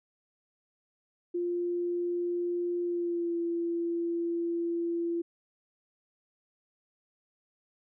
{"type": "tone with pitch glide", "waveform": "sine", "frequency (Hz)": [349.7, 339.7], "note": ["F4", "F4"], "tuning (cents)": [2, -48], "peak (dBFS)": -28, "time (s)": [1.34, 5.22], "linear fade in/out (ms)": 10, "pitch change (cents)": -50, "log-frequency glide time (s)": [2.82, 3.37], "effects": []}